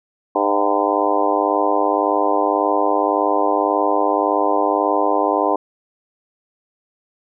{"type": "harmonic tone with a mistuned harmonic", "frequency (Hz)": 101.8, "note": "G#2", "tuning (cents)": -34, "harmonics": [3, 4, 5, 6, 7, 8, 9, 10], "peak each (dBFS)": [-23, -23, -23, -23, -23, -23, -23, -23], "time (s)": [0.35, 5.56], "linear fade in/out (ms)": 5, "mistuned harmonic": 8, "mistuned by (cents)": -49, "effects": []}